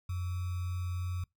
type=tone with sample-and-hold; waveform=sine; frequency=89.7 Hz; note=F2; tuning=47 cents sharp; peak=-32 dBFS; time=0.09-1.24 s; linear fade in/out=5 ms; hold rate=1225 Hz; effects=noise-tail reverb RT60 0.2 s tail -26 dB re dry